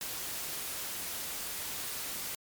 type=noise; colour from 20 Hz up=white; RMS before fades=-38 dBFS; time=0.01-2.35 s; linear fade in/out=2 ms; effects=MP3 96 kbps